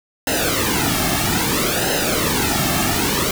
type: noise with flanger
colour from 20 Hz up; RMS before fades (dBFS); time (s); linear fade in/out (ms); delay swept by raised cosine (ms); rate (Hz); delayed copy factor
pink; -19; 0.27-3.31; 2; 0.87 to 2.07; 0.61; -0.8
effects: none